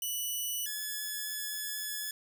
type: tone pair in turn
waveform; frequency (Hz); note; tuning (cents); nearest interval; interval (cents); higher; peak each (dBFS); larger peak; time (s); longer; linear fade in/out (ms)
5% pulse; 2960 / 1710.4; F#7 / A6; 0 / -49; major sixth; 949; first; -24; neither; 0.02-0.66 / 0.66-2.11; second; 2
effects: none